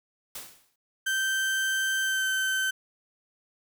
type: noise with exponential decay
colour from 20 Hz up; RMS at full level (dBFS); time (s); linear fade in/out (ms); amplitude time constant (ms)
white; -36; 0.35-0.76; 5; 87
type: tone with pitch glide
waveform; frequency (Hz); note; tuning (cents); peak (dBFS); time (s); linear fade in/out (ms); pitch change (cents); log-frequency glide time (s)
35% pulse; 1557 to 1540.9; G6 to G6; -12 to -30; -23; 1.06-2.71; 10; -18; 2.02-2.27
effects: none